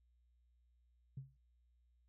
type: tone with exponential decay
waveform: sine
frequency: 134.2 Hz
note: C3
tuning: 44 cents sharp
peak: -40 dBFS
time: 1.17-1.37 s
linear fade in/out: 5 ms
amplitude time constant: 42 ms
effects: tanh soft clip ceiling -37 dBFS + added 60 Hz sine -70 dBFS peak until 2.08 s